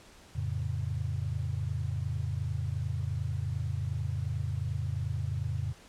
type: chord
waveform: sine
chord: F augmented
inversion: none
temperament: equal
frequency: 87.31 / 110 / 138.59 Hz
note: F2 / A2 / C#3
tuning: 0 / 0 / 0 cents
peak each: -34 / -34 / -35 dBFS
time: 0.35-5.73 s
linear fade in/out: 10 ms
effects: pink hiss -55 dBFS RMS until 5.88 s + low-pass 9000 Hz 12 dB/octave